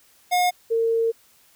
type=tone pair in turn; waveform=square / sine; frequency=719 / 456.1 Hz; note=F#5 / A#4; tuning=-50 / -38 cents; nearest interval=minor sixth; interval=788 cents; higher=first; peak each=-18 dBFS; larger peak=neither; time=0.31-0.51 / 0.7-1.12 s; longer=second; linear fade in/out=20 ms; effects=white hiss -57 dBFS RMS until 1.55 s